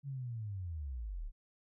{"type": "linear sweep", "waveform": "sine", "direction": "down", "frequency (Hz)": [143, 30.87], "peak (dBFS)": -38, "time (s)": [0.03, 1.32], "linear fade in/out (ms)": 50, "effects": []}